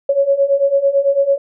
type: beating tone pair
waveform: sine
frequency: 550 / 559 Hz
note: C#5 / C#5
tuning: -14 / +14 cents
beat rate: 9 Hz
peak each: -16 / -13 dBFS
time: 0.09-1.38 s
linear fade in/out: 5 ms
effects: none